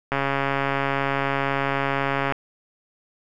click train, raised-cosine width 0.5 ms, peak -8 dBFS, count 305, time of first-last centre 0.12-2.323 s, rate 138 Hz, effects none

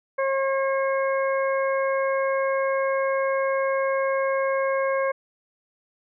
harmonic tone, 540 Hz, C#5, 45 cents flat, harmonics 1 / 2 / 3 / 4, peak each -22 / -28 / -32 / -34 dBFS, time 0.18-5.12 s, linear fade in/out 10 ms, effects none

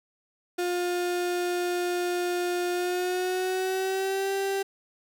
35% pulse tone with pitch glide, 354.5 to 391.1 Hz, F4 to G4, +26 to -4 cents, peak -24 dBFS, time 0.58-4.63 s, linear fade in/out 10 ms, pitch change +170 cents, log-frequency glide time 2.72-4.32 s, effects none

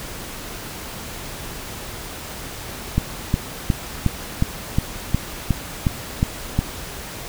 click train, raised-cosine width 5 ms, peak -4 dBFS, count 11, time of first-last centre 2.98-6.59 s, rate 2.77 Hz, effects pink hiss -33 dBFS RMS until 7.28 s

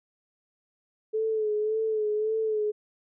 sine tone with vibrato, 432.1 Hz, A4, 31 cents flat, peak -24 dBFS, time 1.13-2.72 s, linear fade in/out 20 ms, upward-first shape sine, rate 1.8 Hz, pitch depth 43 cents each way, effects none

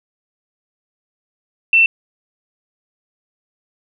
sine tone, 2684 Hz, E7, 31 cents sharp, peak -8 dBFS, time 1.73-1.86 s, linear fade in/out 2 ms, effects none

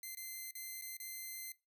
5% pulse tone with dropouts, 2071 Hz, C7, 18 cents flat, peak -34 dBFS, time 0.03-1.52 s, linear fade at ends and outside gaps 2 ms, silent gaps 0.15-0.171 / 0.51-0.552 / 0.813-0.821 / 0.969-1 s, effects noise-tail reverb RT60 0.2 s tail -17 dB re dry

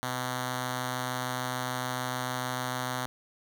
5% pulse tone with notch filter, 126.7 Hz, B2, 45 cents sharp, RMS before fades -33 dBFS, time 0.03-3.06 s, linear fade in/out 0 ms, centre 420 Hz, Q 1.5, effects none

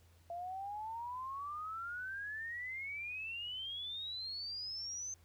sine exponential sweep, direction up, 678 to 6272 Hz, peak -40 dBFS, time 0.3-5.14 s, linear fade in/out 2 ms, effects added 85 Hz sine -63 dBFS peak until 5.24 s + pink hiss -70 dBFS RMS until 5.24 s

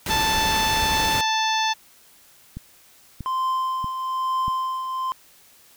pink noise, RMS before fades -27 dBFS, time 0.06-1.21 s, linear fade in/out 2 ms
harmonic tone, 880 Hz, A5, in tune, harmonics 1 / 2 / 3 / 4 / 5 / 6 / 7, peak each -22 / -28 / -30 / -27 / -32 / -34 / -33 dBFS, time 0.09-1.74 s, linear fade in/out 20 ms
click train, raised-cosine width 5 ms, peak -20 dBFS, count 4, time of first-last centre 2.57-4.481 s, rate 1.57 Hz
triangle tone with tremolo, 1040 Hz, C6, 11 cents flat, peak -18 dBFS, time 3.26-5.12 s, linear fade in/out 0 ms, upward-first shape triangle, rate 1.1 Hz, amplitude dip 55%
effects white hiss -53 dBFS RMS until 5.76 s

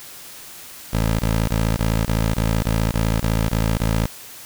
15% pulse tone bursts, 55 Hz, A1, in tune, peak -11 dBFS, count 11, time 0.93-4.06 s, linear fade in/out 5 ms, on 260 ms, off 27 ms, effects white hiss -39 dBFS RMS until 4.45 s

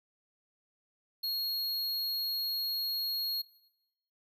square tone, 4296 Hz, C8, 45 cents sharp, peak -32 dBFS, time 1.23-3.42 s, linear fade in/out 10 ms, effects noise-tail reverb RT60 0.8 s tail -18 dB re dry

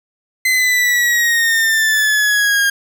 40% pulse exponential sweep, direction down, 2052 to 1614 Hz, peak -11 dBFS, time 0.45-2.7 s, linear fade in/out 5 ms, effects 8-bit

